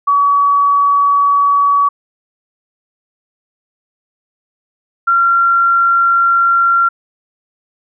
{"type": "tone pair in turn", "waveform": "sine", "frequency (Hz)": [1135, 1374.1], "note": ["C#6", "F6"], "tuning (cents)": [41, -29], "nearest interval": "minor third", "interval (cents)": 330, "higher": "second", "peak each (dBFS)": [-8, -8], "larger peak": "neither", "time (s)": [[0.07, 1.89], [5.07, 6.89]], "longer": "neither", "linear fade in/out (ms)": 10, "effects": []}